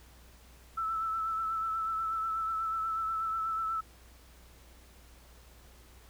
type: tone with vibrato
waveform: sine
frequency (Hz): 1318.5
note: E6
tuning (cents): 0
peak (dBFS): -30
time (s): 0.77-3.81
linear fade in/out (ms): 10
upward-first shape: triangle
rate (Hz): 8.2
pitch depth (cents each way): 31
effects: added 60 Hz sine -55 dBFS peak until 6.09 s + pink hiss -59 dBFS RMS until 6.09 s